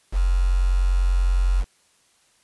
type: tone with quantisation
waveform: sine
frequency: 45.26 Hz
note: F#1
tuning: 37 cents flat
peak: -16 dBFS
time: 0.12-1.65 s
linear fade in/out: 50 ms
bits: 6
effects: white hiss -61 dBFS RMS until 2.43 s + resampled to 24000 Hz